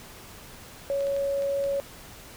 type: tone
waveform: sine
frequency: 557 Hz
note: C#5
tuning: 8 cents sharp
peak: -24 dBFS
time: 0.9-1.8 s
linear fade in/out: 0 ms
type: clicks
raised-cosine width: 0.2 ms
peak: -26 dBFS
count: 5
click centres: 1.007 / 1.069 / 1.165 / 1.422 / 1.64 s
effects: pink hiss -46 dBFS RMS until 2.36 s